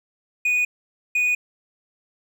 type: tone pair in turn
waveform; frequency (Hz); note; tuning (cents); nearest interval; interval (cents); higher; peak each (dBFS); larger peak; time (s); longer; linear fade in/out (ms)
triangle; 2472 / 2472; D#7 / D#7; -12 / -12; unison; 0; neither; -16; neither; 0.45-0.65 / 1.15-1.35; neither; 5
effects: none